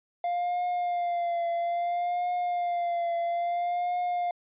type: tone with vibrato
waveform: triangle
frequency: 698.5 Hz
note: F5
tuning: in tune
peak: -24 dBFS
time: 0.24-4.31 s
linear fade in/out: 2 ms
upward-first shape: triangle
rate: 0.6 Hz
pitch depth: 42 cents each way
effects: resampled to 8000 Hz